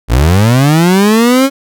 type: linear sweep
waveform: 30% pulse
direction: up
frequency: 51.3 to 277.2 Hz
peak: -3 dBFS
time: 0.08-1.5 s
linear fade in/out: 50 ms
effects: none